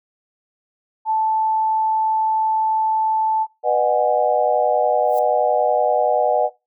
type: tone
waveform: sine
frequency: 877 Hz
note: A5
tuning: 6 cents flat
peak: -16 dBFS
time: 1.05-3.47 s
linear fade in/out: 50 ms
type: chord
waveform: sine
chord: G# minor seventh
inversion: first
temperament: equal with one note detuned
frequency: 493.9 / 607 / 740 / 830.6 Hz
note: B4 / D#5 / F#5 / G#5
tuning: 0 / -43 / 0 / 0 cents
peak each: -21 / -19 / -18 / -23 dBFS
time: 3.63-6.5 s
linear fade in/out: 50 ms
type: noise with exponential growth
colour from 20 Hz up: violet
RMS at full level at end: -34 dBFS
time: 5.02-5.19 s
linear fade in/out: 0 ms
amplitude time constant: 36 ms
effects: noise-tail reverb RT60 0.2 s tail -17 dB re dry